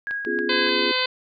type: tone with tremolo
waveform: sine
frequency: 1645 Hz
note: G#6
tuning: 17 cents flat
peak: -24 dBFS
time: 0.07-0.69 s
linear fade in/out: 0 ms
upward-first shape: sine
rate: 4.3 Hz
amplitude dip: 40%
type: click train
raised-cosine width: 0.3 ms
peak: -21 dBFS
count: 5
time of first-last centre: 0.11-0.669 s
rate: 7.16 Hz
type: chord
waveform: sine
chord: C# dominant seventh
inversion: third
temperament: just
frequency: 249.5 / 277.2 / 346.5 / 415.8 Hz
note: B3 / C#4 / E#4 / G#4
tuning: +18 / 0 / -14 / +2 cents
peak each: -31 / -33 / -27 / -27 dBFS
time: 0.26-0.92 s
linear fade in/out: 10 ms
type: harmonic tone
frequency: 510 Hz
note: C5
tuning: 44 cents flat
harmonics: 1 / 2 / 3 / 4 / 5 / 6 / 7 / 8 / 9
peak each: -29 / -29 / -29 / -29 / -29 / -29 / -29 / -29 / -29 dBFS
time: 0.49-1.06 s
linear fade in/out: 5 ms
effects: none